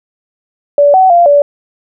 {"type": "tone with pitch steps", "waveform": "sine", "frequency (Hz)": [576, 754, 692, 576], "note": ["D5", "F#5", "F5", "D5"], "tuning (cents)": [-34, 32, -16, -34], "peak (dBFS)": -3, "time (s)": [0.78, 1.42], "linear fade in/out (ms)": 2, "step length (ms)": 160, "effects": []}